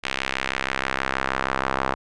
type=tone with band-pass filter sweep; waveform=sawtooth; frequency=66.3 Hz; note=C2; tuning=23 cents sharp; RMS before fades=-26 dBFS; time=0.03-1.95 s; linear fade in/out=20 ms; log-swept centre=2600 to 1100 Hz; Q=1.4; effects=resampled to 22050 Hz